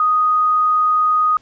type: tone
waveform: sine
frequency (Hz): 1244.5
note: D#6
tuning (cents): 0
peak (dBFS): -12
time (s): 0-1.37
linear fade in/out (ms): 2
effects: pink hiss -54 dBFS RMS until 1.41 s + resampled to 16000 Hz